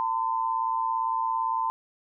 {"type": "tone pair together", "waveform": "sine", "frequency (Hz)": [903.3, 1021], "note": ["A5", "C6"], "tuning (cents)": [45, -43], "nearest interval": "major second", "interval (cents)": 212, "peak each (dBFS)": -27, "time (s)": [0, 1.7], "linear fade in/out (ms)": 0, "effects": []}